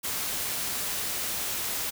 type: noise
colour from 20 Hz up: white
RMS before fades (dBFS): -31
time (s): 0.03-1.91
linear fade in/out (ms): 20
effects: none